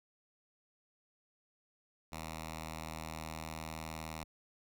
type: tone with notch filter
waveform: 5% pulse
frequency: 79.7 Hz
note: D#2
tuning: 42 cents sharp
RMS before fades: -44 dBFS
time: 2.12-4.24 s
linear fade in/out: 5 ms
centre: 410 Hz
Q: 0.88
effects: none